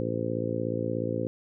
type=harmonic tone; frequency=56.8 Hz; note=A#1; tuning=44 cents flat; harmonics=2 / 3 / 4 / 5 / 6 / 7 / 8 / 9; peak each=-34 / -37 / -36 / -35 / -36 / -37 / -37 / -33 dBFS; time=0-1.27 s; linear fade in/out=0 ms; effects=none